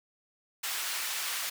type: high-pass noise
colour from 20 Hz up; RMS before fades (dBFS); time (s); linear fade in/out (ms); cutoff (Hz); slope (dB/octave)
pink; -34; 0.63-1.5; 10; 1500; 12
effects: none